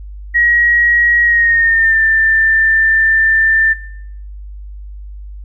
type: tone with pitch glide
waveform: sine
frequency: 1900 to 1783 Hz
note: A#6 to A6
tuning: +33 to +22 cents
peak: -8 dBFS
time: 0.34-3.74 s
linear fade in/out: 20 ms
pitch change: -111 cents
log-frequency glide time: 1.23-2 s
effects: noise-tail reverb RT60 0.8 s tail -24 dB re dry + added 50 Hz sine -27 dBFS peak until 5.44 s